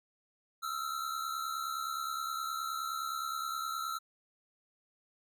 square tone pair together, 1289 / 1358.6 Hz, E6 / F6, -39 / -48 cents, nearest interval minor second, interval 91 cents, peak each -39 / -38 dBFS, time 0.62-3.99 s, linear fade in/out 20 ms, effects none

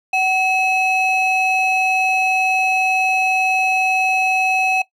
triangle ring-modulated tone, 1665 Hz, G#6, 4 cents sharp, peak -10 dBFS, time 0.13-4.82 s, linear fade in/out 5 ms, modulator 911 Hz, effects noise-tail reverb RT60 0.1 s tail -17 dB re dry

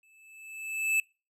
square tone with exponential growth, 2625 Hz, E7, 8 cents flat, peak -22 dBFS, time 0.03-1 s, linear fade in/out 2 ms, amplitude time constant 210 ms, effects noise-tail reverb RT60 0.3 s tail -24 dB re dry + low-pass 12000 Hz 12 dB/octave

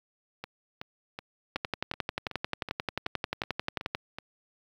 two click trains, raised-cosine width 0.3 ms, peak -21 / -13 dBFS, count 11 / 28, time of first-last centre 0.44-4.185 / 1.56-3.949 s, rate 2.67 / 11.3 Hz, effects high-pass 60 Hz 12 dB/octave + 9-bit

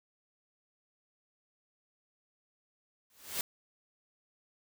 white noise with exponential growth, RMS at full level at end -31 dBFS, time 3.1-3.41 s, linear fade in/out 2 ms, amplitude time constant 67 ms, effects none

